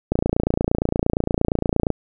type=click train; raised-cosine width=2 ms; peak=-5 dBFS; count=52; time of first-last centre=0.12-1.903 s; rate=28.6 Hz; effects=none